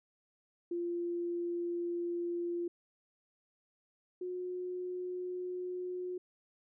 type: tone pair in turn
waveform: sine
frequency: 346 / 362.2 Hz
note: F4 / F#4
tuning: -16 / -37 cents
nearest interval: minor second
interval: 79 cents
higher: second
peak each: -33 / -36 dBFS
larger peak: first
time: 0.71-2.68 / 4.21-6.18 s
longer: neither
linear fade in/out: 5 ms
effects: none